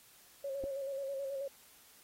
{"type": "tone with vibrato", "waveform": "sine", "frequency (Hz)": 548, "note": "C#5", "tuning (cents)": -20, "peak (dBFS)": -36, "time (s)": [0.44, 1.48], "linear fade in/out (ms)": 5, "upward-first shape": "square", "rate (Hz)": 9.3, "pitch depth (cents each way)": 35}
{"type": "clicks", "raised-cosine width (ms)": 2, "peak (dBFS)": -31, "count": 2, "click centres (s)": [0.638, 0.641]}
{"effects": ["white hiss -61 dBFS RMS until 2.03 s", "AAC 48 kbps"]}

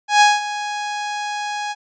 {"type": "tone with ADSR envelope", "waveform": "sawtooth", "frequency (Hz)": 830.6, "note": "G#5", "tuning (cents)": 0, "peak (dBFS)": -4, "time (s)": [0.08, 1.75], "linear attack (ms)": 130, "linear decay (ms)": 190, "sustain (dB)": -15, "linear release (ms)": 37, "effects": ["resampled to 16000 Hz"]}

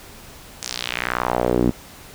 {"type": "tone with band-pass filter sweep", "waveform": "sawtooth", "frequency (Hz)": 61.1, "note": "B1", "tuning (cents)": -18, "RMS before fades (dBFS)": -22, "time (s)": [0.62, 1.71], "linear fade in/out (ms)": 5, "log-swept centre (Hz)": [6900, 250], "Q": 2.1, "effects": ["pink hiss -42 dBFS RMS until 2.14 s"]}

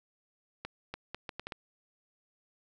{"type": "accelerating click train", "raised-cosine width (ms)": 0.3, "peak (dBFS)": -22, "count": 7, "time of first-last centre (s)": [0.65, 1.522], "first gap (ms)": 290, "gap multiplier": 0.71, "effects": []}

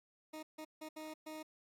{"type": "tone bursts at uneven times", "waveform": "20% pulse", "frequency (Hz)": 311.1, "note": "D#4", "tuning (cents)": 0, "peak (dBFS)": -40, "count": 5, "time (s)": [[0.33, 0.43], [0.58, 0.65], [0.81, 0.89], [0.96, 1.14], [1.26, 1.43]], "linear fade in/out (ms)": 10, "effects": ["AAC 48 kbps"]}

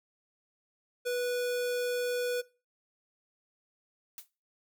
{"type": "tone", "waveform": "square", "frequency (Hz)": 490.8, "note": "B4", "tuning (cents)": -11, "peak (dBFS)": -30, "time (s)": [1.05, 2.42], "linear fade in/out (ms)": 20}
{"type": "noise with exponential decay", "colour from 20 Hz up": "blue", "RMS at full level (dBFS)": -39, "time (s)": [4.18, 4.28], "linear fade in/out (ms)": 1, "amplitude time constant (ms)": 21}
{"effects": ["noise-tail reverb RT60 0.3 s tail -19 dB re dry"]}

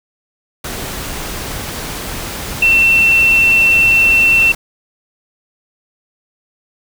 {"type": "tone in noise", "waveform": "sine", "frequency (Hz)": 2695, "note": "E7", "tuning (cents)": 38, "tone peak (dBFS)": -7, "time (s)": [2.62, 4.52], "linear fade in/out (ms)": 5, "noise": "pink", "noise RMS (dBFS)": -24, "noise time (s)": [0.64, 4.55], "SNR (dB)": 14, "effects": []}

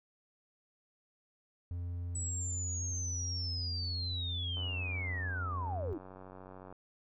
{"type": "tone", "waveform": "triangle", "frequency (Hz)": 87.31, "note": "F2", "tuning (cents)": 0, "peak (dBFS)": -34, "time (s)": [1.71, 5.93], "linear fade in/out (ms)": 0}
{"type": "linear sweep", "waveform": "sine", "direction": "down", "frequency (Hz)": [7910, 277.2], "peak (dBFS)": -37, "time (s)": [2.15, 5.98], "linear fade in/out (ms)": 5}
{"type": "click train", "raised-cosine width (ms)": 1, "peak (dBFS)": -36, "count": 203, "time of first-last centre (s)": [4.57, 6.726], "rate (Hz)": 93.7}
{"effects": []}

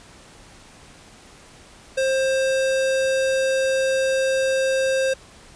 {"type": "tone", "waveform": "square", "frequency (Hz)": 530, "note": "C5", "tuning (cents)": 22, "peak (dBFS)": -19, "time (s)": [1.97, 5.14], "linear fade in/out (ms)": 10, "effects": ["pink hiss -47 dBFS RMS until 5.55 s", "resampled to 22050 Hz"]}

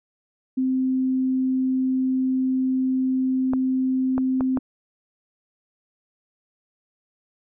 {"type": "tone", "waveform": "sine", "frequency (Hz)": 260, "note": "C4", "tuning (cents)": -11, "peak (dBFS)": -19, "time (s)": [0.57, 4.59], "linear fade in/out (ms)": 10}
{"type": "clicks", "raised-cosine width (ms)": 1, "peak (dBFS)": -14, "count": 4, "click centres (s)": [3.535, 4.18, 4.408, 4.573]}
{"effects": []}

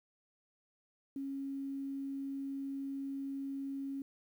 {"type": "tone with quantisation", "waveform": "sine", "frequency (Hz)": 274.1, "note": "C#4", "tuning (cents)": -19, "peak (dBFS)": -37, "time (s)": [1.16, 4.02], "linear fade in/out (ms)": 2, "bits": 11, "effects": []}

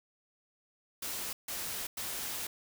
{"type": "noise bursts at uneven times", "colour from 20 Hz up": "white", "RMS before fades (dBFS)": -38, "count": 3, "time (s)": [[1.02, 1.33], [1.48, 1.87], [1.97, 2.47]], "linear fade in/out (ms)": 5, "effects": []}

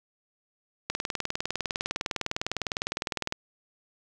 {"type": "click train", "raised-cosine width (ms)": 0.2, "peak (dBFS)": -11, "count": 49, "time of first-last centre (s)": [0.9, 3.324], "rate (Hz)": 19.8, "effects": []}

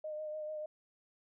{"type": "tone with vibrato", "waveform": "sine", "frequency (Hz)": 613, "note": "D#5", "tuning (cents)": -26, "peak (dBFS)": -38, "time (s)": [0.04, 0.66], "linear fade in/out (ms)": 5, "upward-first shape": "sine", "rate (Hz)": 6.8, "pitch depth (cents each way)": 23, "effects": []}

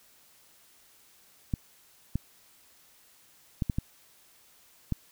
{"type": "clicks", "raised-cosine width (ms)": 5, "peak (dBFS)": -15, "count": 6, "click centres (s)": [1.538, 2.156, 3.622, 3.698, 3.785, 4.923], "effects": ["white hiss -60 dBFS RMS until 5.11 s"]}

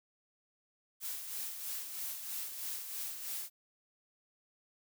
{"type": "noise with tremolo", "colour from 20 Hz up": "blue", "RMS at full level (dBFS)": -39, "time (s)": [1, 3.5], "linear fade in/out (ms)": 50, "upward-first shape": "sine", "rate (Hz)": 3.1, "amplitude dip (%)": 50, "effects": []}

